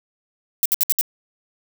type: noise bursts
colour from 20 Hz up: violet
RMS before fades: -17 dBFS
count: 5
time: 0.63-1.011 s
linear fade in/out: 0 ms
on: 25 ms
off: 64 ms
effects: none